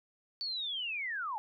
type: linear sweep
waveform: sine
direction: down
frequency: 4541 to 807 Hz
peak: -34 dBFS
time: 0.41-1.38 s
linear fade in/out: 0 ms
effects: none